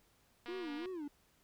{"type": "click train", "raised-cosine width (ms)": 0.3, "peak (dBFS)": -34, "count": 96, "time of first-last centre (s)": [0.46, 0.857], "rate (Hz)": 239}
{"type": "tone with vibrato", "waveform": "triangle", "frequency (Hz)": 329.6, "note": "E4", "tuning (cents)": 0, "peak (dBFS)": -38, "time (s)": [0.48, 1.08], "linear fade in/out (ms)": 5, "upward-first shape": "sine", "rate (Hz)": 3, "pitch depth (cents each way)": 230}
{"effects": ["pink hiss -71 dBFS RMS until 1.43 s"]}